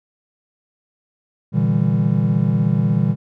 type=chord; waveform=triangle; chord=E half-diminished seventh; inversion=second; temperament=just; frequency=118.67 / 148.33 / 164.81 / 197.78 Hz; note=Bb2 / D3 / E3 / G3; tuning=+31 / +18 / 0 / +16 cents; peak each=-18 dBFS; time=1.52-3.16 s; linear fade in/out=50 ms; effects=none